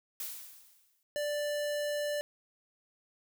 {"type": "noise with exponential decay", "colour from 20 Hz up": "blue", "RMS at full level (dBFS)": -37, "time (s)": [0.2, 1.03], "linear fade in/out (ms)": 1, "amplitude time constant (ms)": 180}
{"type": "tone", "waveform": "square", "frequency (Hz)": 588, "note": "D5", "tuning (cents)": 2, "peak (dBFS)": -32, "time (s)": [1.16, 2.21], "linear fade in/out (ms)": 0}
{"effects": []}